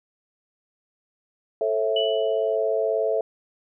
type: chord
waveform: sine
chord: A major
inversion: none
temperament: equal with one note detuned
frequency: 440 / 542.3 / 659.3 Hz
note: A4 / C#5 / E5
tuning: 0 / -38 / 0 cents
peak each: -24 / -27 / -24 dBFS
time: 1.61-3.21 s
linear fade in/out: 2 ms
type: tone with exponential decay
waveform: sine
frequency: 2960 Hz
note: F#7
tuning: in tune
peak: -22 dBFS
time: 1.96-2.56 s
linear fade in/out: 5 ms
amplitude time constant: 130 ms
effects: none